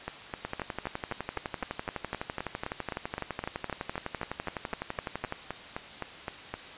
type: two click trains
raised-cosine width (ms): 0.5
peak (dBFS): -18 / -17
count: 26 / 59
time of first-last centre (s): 0.08-6.54 / 0.45-5.324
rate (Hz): 3.87 / 11.9
effects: white hiss -45 dBFS RMS until 6.77 s + resampled to 8000 Hz